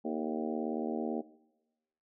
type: harmonic tone with a mistuned harmonic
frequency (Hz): 78.1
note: D#2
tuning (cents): +7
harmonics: 3 / 4 / 5 / 6 / 7 / 8 / 9 / 10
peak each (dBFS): -36 / -38 / -40 / -42 / -43 / -44 / -45 / -46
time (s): 0.04-1.22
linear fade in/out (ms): 20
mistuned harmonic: 6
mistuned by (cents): -36
effects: noise-tail reverb RT60 1.0 s tail -19 dB re dry